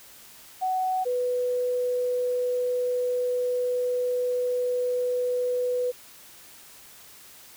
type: tone pair in turn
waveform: sine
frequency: 747 / 495.5 Hz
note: F#5 / B4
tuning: +16 / +6 cents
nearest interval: perfect fifth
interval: 710 cents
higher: first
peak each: -23 dBFS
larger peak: neither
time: 0.61-1.05 / 1.05-5.92 s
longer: second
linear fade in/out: 20 ms
effects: white hiss -49 dBFS RMS until 7.56 s